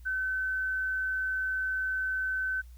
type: tone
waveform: sine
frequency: 1525 Hz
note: G6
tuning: 48 cents flat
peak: -28 dBFS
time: 0.05-2.62 s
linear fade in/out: 20 ms
effects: added 60 Hz sine -46 dBFS peak until 2.77 s + white hiss -66 dBFS RMS until 2.77 s